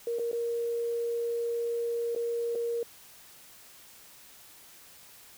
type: tone with dropouts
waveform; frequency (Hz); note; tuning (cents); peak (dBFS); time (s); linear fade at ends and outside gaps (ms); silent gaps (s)
sine; 468.9; A#4; +10; -28; 0.07-2.83; 2; 0.187-0.194 / 0.315-0.329 / 2.15-2.161 / 2.551-2.555
effects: white hiss -53 dBFS RMS until 5.37 s